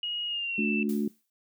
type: tone with pitch glide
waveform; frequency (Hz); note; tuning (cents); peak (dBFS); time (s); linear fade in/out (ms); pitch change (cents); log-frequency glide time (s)
sine; 2883 to 2659; F#7 to E7; -46 to +14; -29; 0.03-0.83; 2; -140; 0.27-0.68
type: harmonic tone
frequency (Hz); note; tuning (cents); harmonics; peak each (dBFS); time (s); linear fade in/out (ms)
72.6; D2; -19; 3 / 4 / 5; -27 / -32 / -34; 0.58-1.08; 5
type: noise with exponential decay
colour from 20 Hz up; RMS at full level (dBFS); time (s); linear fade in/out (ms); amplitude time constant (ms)
blue; -42; 0.89-1.3; 2; 88
effects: noise-tail reverb RT60 0.2 s tail -24 dB re dry